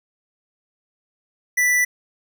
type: tone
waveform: square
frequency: 1975.5 Hz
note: B6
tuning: in tune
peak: -16 dBFS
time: 1.57-1.85 s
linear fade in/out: 10 ms
effects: none